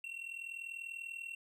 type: tone with amplitude modulation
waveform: triangle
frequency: 2725 Hz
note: F7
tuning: 43 cents flat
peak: -37 dBFS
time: 0.04-1.35 s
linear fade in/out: 2 ms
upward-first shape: sine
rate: 40.2 Hz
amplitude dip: 75%
effects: none